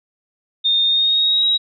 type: tone with pitch glide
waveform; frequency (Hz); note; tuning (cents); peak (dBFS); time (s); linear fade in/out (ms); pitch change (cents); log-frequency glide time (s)
sine; 3654 to 3829; A#7 to A#7; -35 to +46; -13; 0.64-1.58; 20; +81; 0.85-1.46
effects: none